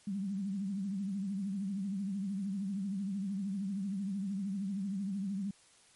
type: tone with vibrato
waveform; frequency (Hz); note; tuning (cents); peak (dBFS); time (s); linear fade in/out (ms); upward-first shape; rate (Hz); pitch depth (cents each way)
sine; 196; G3; 0; -33; 0.07-5.51; 5; triangle; 13; 120
effects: white hiss -63 dBFS RMS until 5.95 s + MP3 48 kbps